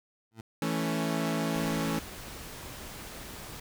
20% pulse tone with exponential growth, 112.2 Hz, A2, 34 cents sharp, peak -33 dBFS, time 0.31-0.41 s, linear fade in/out 5 ms, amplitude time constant 20 ms
sawtooth chord, A major, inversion second, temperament equal, 164.81 / 220 / 277.2 Hz, E3 / A3 / C#4, 0 / 0 / 0 cents, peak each -28 / -29 / -29 dBFS, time 0.62-1.99 s, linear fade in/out 2 ms
pink noise, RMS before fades -43 dBFS, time 1.55-3.6 s, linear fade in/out 5 ms
effects none

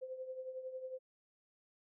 sine tone with tremolo, 517 Hz, C5, 21 cents flat, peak -39 dBFS, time 0.01-0.99 s, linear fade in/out 20 ms, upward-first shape triangle, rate 11 Hz, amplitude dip 70%, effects none

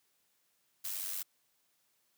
blue noise with amplitude modulation, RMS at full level -36 dBFS, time 0.84-1.23 s, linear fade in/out 10 ms, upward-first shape sine, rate 96.1 Hz, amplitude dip 60%, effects white hiss -75 dBFS RMS until 2.17 s + high-pass 100 Hz 12 dB/octave

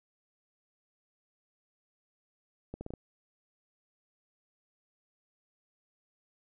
accelerating click train, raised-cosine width 2 ms, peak -26 dBFS, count 5, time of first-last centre 2.74-2.937 s, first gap 70 ms, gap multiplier 0.77, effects none

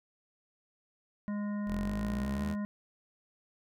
harmonic tone, 206.2 Hz, G#3, 12 cents flat, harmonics 1 / 3 / 5 / 7 / 9, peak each -32 / -47 / -49 / -55 / -52 dBFS, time 1.28-2.65 s, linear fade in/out 0 ms
sawtooth exponential sweep, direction up, 40.65 to 82.8 Hz, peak -32 dBFS, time 1.66-2.56 s, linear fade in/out 50 ms
effects none

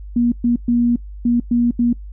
sine tone bursts at uneven times, 238.7 Hz, A#3, 41 cents sharp, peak -12 dBFS, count 6, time 0.16-0.32 / 0.44-0.56 / 0.68-0.96 / 1.25-1.4 / 1.51-1.71 / 1.79-1.93 s, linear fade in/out 5 ms, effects noise-tail reverb RT60 0.1 s tail -23 dB re dry + added 50 Hz sine -30 dBFS peak until 2.12 s

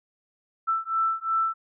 sine beating tone pair, 1327 / 1329.8 Hz, E6 / E6, +11 / +15 cents, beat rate 2.8 Hz, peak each -26 dBFS, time 0.67-1.54 s, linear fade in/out 20 ms, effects none

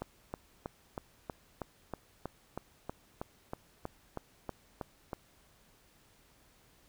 click train, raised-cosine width 1 ms, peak -23 dBFS, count 17, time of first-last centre 0.02-5.132 s, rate 3.13 Hz, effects pink hiss -65 dBFS RMS until 6.88 s

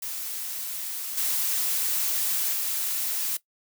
blue noise with level steps, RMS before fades -33 / -26 / -28 dBFS, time 0.02-3.37 s, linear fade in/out 5 ms, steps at 1.17 / 2.53 s, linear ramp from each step 5 ms, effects noise-tail reverb RT60 0.1 s tail -18 dB re dry

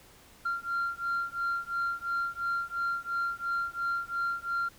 sine beating tone pair, 1382 / 1384.9 Hz, F6 / F6, -19 / -15 cents, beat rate 2.9 Hz, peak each -31 dBFS, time 0.45-4.69 s, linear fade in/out 10 ms, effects tanh soft clip ceiling -25 dBFS + pink hiss -56 dBFS RMS until 4.78 s

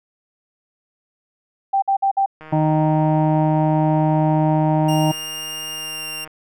sine tone bursts, 784 Hz, G5, in tune, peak -14 dBFS, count 4, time 1.73-2.261 s, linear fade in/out 10 ms, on 93 ms, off 53 ms
click train, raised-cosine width 0.5 ms, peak -24 dBFS, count 604, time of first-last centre 2.41-6.275 s, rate 156 Hz
harmonic tone, 155.1 Hz, D#3, 5 cents flat, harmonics 1 / 2 / 4 / 5 / 6, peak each -17 / -20 / -23 / -24 / -25 dBFS, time 2.52-5.12 s, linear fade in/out 10 ms
sawtooth tone with pitch glide, 2814 to 2783 Hz, F7 to F7, +12 to -7 cents, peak -24 dBFS, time 4.88-6.25 s, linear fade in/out 10 ms, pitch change -19 cents, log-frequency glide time 5.73-6.05 s
effects none

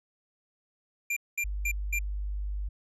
square tone bursts, 2382 Hz, D7, 24 cents sharp, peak -28 dBFS, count 4, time 1.1-1.99 s, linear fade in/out 5 ms, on 65 ms, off 210 ms
sine tone, 50 Hz, G1, 35 cents sharp, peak -30 dBFS, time 1.44-2.69 s, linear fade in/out 10 ms
effects resampled to 32000 Hz

